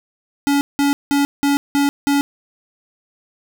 square tone bursts, 283.1 Hz, C#4, 37 cents sharp, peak -14 dBFS, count 6, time 0.47-2.21 s, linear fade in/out 0 ms, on 140 ms, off 180 ms, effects none

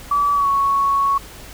sine tone with pitch glide, 1150 to 1109.5 Hz, D6 to C#6, -37 to +1 cents, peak -14 dBFS, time 0.11-1.18 s, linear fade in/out 5 ms, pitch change -62 cents, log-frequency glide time 0.34-0.48 s, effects added 50 Hz sine -42 dBFS peak until 1.53 s + pink hiss -39 dBFS RMS until 1.53 s

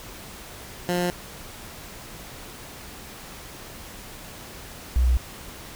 15% pulse / sine tone pair in turn, 177.1 / 61.75 Hz, F3 / B1, +24 / 0 cents, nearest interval octave + tritone, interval 1824 cents, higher first, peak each -16 dBFS, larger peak neither, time 0.89-1.1 / 4.96-5.17 s, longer neither, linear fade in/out 0 ms, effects pink hiss -41 dBFS RMS until 5.75 s

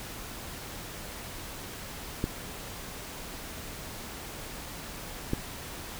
clicks, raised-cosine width 3 ms, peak -14 dBFS, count 2, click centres 2.241 / 5.334 s, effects pink hiss -41 dBFS RMS until 5.99 s

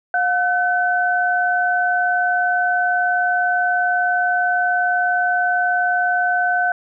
sine tone pair together, 715.9 / 1517 Hz, F5 / F#6, +43 / +43 cents, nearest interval octave + minor second, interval 1300 cents, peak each -18 dBFS, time 0.14-6.72 s, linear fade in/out 2 ms, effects none

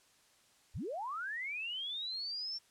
sine linear sweep, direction up, 33.46 to 5480 Hz, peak -37 dBFS, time 0.74-2.59 s, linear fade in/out 20 ms, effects white hiss -67 dBFS RMS until 2.7 s + low-pass 9000 Hz 12 dB/octave

